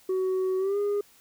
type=tone with pitch glide; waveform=sine; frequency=374.8 to 408.7 Hz; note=F#4 to G#4; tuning=+22 to -28 cents; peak=-21 dBFS; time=0.09-1.01 s; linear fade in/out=5 ms; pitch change=+150 cents; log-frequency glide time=0.58-0.78 s; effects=tanh soft clip ceiling -23 dBFS + white hiss -58 dBFS RMS until 1.2 s